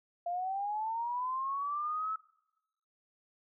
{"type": "linear sweep", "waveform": "sine", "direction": "up", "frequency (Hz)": [686, 1308], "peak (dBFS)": -32, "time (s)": [0.26, 2.16], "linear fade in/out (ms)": 5, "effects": ["noise-tail reverb RT60 1.0 s tail -24 dB re dry"]}